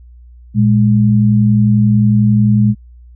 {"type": "tone pair together", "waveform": "sine", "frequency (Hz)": [116.54, 207.7], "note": ["A#2", "G#3"], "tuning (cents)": [0, 0], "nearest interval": "minor seventh", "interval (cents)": 1000, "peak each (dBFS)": -10, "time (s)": [0.54, 2.75], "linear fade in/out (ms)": 50, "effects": ["added 60 Hz sine -36 dBFS peak until 3.15 s"]}